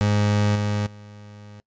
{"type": "tone with level steps", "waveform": "30% pulse", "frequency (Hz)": 103.83, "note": "G#2", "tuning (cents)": 0, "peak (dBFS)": [-15, -19, -38], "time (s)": [0.01, 1.6], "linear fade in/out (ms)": 0, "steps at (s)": [0.55, 0.86], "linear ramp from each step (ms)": 10, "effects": ["noise-tail reverb RT60 0.1 s tail -23 dB re dry", "resampled to 16000 Hz"]}